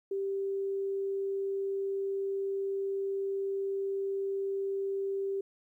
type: tone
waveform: sine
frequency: 392 Hz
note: G4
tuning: in tune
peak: -30 dBFS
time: 0.11-5.41 s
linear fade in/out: 5 ms
effects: 12-bit